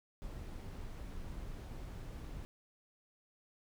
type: noise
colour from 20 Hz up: brown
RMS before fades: -45 dBFS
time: 0.22-2.45 s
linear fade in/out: 0 ms
effects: none

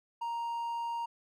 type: tone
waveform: triangle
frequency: 934 Hz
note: A#5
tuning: 3 cents sharp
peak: -31 dBFS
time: 0.21-1.06 s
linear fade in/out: 10 ms
effects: none

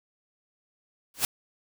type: noise with exponential growth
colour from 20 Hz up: white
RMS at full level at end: -20 dBFS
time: 1.14-1.25 s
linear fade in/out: 1 ms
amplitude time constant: 23 ms
effects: none

